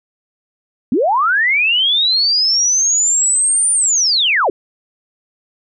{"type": "linear two-way sweep", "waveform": "sine", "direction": "up then down", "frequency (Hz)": [207.7, 9260, 318.6], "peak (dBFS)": -11, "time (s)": [0.92, 4.5], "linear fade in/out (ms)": 2, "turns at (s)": 3.72, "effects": []}